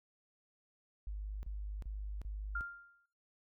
sine tone bursts, 51 Hz, G#1, 31 cents flat, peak -38 dBFS, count 4, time 1.07-2.609 s, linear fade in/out 0 ms, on 360 ms, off 33 ms
sine tone with exponential decay, 1396.9 Hz, F6, in tune, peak -34 dBFS, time 2.55-3.06 s, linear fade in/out 5 ms, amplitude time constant 110 ms
effects noise-tail reverb RT60 0.6 s tail -22 dB re dry

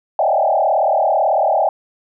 sine tone with frequency modulation, 706 Hz, F5, 19 cents sharp, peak -12 dBFS, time 0.19-1.69 s, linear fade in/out 2 ms, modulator 38.1 Hz, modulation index 3.2, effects none

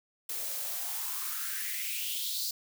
blue noise with high-pass filter sweep, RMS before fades -35 dBFS, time 0.29-2.51 s, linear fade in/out 5 ms, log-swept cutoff 400 to 4700 Hz, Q 4.9, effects none

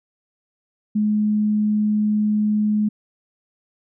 sine tone, 211.3 Hz, G#3, 30 cents sharp, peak -16 dBFS, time 0.95-2.89 s, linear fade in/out 10 ms, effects none

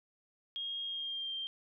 sine tone with pitch glide, 3253 to 3170 Hz, G#7 to G7, -37 to +19 cents, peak -36 dBFS, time 0.56-1.47 s, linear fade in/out 0 ms, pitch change -44 cents, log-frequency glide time 0.85-1.34 s, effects none

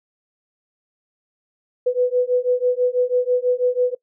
sine beating tone pair, 493.9 / 500 Hz, B4 / B4, 0 / +21 cents, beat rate 6.1 Hz, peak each -19 dBFS, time 1.86-3.95 s, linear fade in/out 10 ms, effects noise-tail reverb RT60 0.1 s tail -22 dB re dry

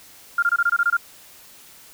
sine tone bursts, 1400 Hz, F6, 4 cents sharp, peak -15 dBFS, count 9, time 0.38-0.969 s, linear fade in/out 5 ms, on 45 ms, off 23 ms, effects white hiss -47 dBFS RMS until 1.93 s

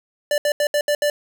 square tone bursts at uneven times, 587.3 Hz, D5, in tune, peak -17 dBFS, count 6, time 0.31-0.38 / 0.45-0.52 / 0.6-0.67 / 0.74-0.81 / 0.88-0.95 / 1.02-1.1 s, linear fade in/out 2 ms, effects none

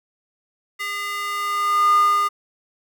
square tone with high-pass filter sweep, 406.4 Hz, G#4, 38 cents flat, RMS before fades -20 dBFS, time 0.79-2.29 s, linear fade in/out 20 ms, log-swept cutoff 1700 to 1100 Hz, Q 9.2, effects none

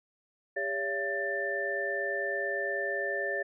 sine tone cluster, 401.5 / 564 / 673 / 1778 Hz, G4 / C#5 / E5 / A6, +41 / +30 / +36 / +18 cents, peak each -36 / -35 / -39 / -32 dBFS, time 0.56-3.43 s, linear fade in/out 10 ms, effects none

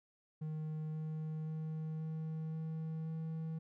triangle tone with pitch steps, 155.56 / 156.55 / 157.55 / 158.55 / 159.56 / 160.58 Hz, D#3 / D#3 / D#3 / D#3 / D#3 / E3, 0 / +11 / +22 / +33 / +44 / -45 cents, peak -36 dBFS, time 0.41-3.59 s, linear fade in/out 10 ms, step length 530 ms, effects none

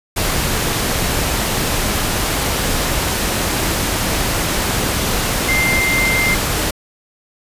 sine tone in noise, 2093 Hz, C7, in tune, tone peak -15 dBFS, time 5.48-6.35 s, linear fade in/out 10 ms, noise pink, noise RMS -18 dBFS, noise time 0.16-6.71 s, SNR 0 dB, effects resampled to 32000 Hz

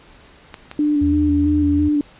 clicks, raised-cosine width 0.3 ms, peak -16 dBFS, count 2, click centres 0.542 / 0.714 s
sine tone with vibrato, 293.7 Hz, D4, in tune, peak -14 dBFS, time 0.79-2.01 s, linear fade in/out 2 ms, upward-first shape square, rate 3 Hz, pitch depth 22 cents each way
sine tone with pitch glide, 80.9 to 82.7 Hz, E2 to E2, -32 to +6 cents, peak -20 dBFS, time 1.01-1.89 s, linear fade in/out 10 ms, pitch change +38 cents, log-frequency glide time 1.19-1.77 s
effects pink hiss -47 dBFS RMS until 2.19 s + resampled to 8000 Hz

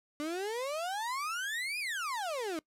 35% pulse exponential two-way sweep, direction up then down, 290 to 2532 to 300.6 Hz, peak -32 dBFS, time 0.2-2.59 s, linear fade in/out 0 ms, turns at 1.79 s, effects noise-tail reverb RT60 0.1 s tail -22 dB re dry + low-pass 12000 Hz 12 dB/octave

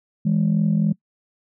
sine tone pair together, 162.6 / 206.3 Hz, E3 / G#3, -23 / -11 cents, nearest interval major third, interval 412 cents, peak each -18 dBFS, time 0.25-0.93 s, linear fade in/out 10 ms, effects noise-tail reverb RT60 0.1 s tail -23 dB re dry + tanh soft clip ceiling -11 dBFS

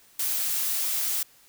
blue noise, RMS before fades -27 dBFS, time 0.19-1.23 s, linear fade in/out 5 ms, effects white hiss -57 dBFS RMS until 1.48 s

